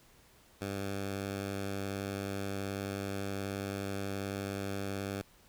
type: tone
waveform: 10% pulse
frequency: 98.7 Hz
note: G2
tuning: 12 cents sharp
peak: -27 dBFS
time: 0.61-5.22 s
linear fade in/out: 5 ms
effects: pink hiss -62 dBFS RMS until 5.48 s